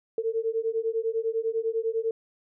sine beating tone pair, 445.6 / 455.6 Hz, A4 / A#4, +22 / -40 cents, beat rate 10 Hz, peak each -28 dBFS, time 0.18-2.11 s, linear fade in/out 2 ms, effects none

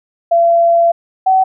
sine tone pair in turn, 679 / 757.8 Hz, F5 / F#5, -49 / +41 cents, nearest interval major second, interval 190 cents, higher second, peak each -7 dBFS, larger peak neither, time 0.31-0.92 / 1.26-1.44 s, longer first, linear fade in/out 10 ms, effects none

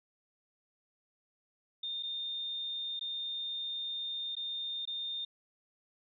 sine tone with dropouts, 3634 Hz, A#7, 45 cents flat, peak -35 dBFS, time 1.83-5.25 s, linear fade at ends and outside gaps 5 ms, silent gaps 2.027-2.032 / 2.995-3.01 / 4.353-4.366 / 4.854-4.874 s, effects none

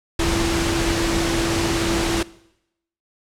sine tone in noise, 334.8 Hz, E4, 27 cents sharp, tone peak -21 dBFS, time 0.19-2.23 s, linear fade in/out 5 ms, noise pink, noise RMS -22 dBFS, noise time 0.19-2.23 s, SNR -2 dB, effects noise-tail reverb RT60 0.8 s tail -20 dB re dry + low-pass 8000 Hz 12 dB/octave

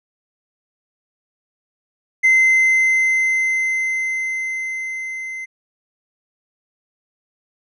triangle tone with level ramp, 2067 Hz, C7, 22 cents flat, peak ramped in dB -7 to -25 dBFS, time 2.23-5.46 s, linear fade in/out 20 ms, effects tanh soft clip ceiling -5 dBFS + resampled to 24000 Hz

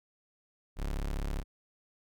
35% pulse tone, 35 Hz, C#1, 18 cents sharp, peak -30 dBFS, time 0.76-1.44 s, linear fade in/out 50 ms, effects none

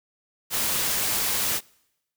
white noise, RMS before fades -25 dBFS, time 0.5-1.61 s, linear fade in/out 50 ms, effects noise-tail reverb RT60 0.9 s tail -26 dB re dry

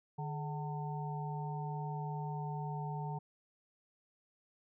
harmonic tone with a mistuned harmonic, 150.1 Hz, D3, 38 cents sharp, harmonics 1 / 3 / 5 / 6, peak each -38 / -49 / -46 / -44 dBFS, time 0.18-3.19 s, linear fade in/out 10 ms, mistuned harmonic 3, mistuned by -100 cents, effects none

